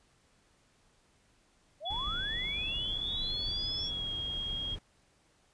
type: linear sweep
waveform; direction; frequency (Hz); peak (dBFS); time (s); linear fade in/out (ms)
sine; up; 554.4 to 5588; -37; 1.8-3.91; 50
type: tone with pitch glide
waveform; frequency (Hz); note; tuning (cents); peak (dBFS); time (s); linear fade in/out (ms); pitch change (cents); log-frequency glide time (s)
sine; 3404 to 3263; G#7 to G#7; +42 to -31; -34; 1.85-4.76; 20; -73; 3.79-4.11
type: noise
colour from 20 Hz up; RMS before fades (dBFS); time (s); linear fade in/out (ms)
brown; -42; 1.9-4.79; 5
effects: pink hiss -68 dBFS RMS until 5.53 s + resampled to 22050 Hz